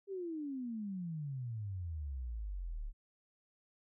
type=exponential sweep; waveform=sine; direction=down; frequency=403.7 to 34 Hz; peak=-38 dBFS; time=0.07-2.93 s; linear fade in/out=50 ms; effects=none